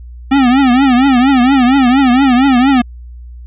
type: tone with vibrato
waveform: square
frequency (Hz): 260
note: C4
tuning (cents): -11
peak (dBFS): -7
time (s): 0.31-2.82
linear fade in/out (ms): 10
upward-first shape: triangle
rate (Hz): 4.3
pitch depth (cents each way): 160
effects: added 60 Hz sine -28 dBFS peak until 3.46 s + resampled to 8000 Hz